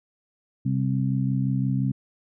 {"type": "harmonic tone", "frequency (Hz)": 65.8, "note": "C2", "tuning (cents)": 10, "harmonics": [2, 3, 4], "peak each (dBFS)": [-23, -27, -29], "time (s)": [0.65, 1.92], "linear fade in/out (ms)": 10, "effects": []}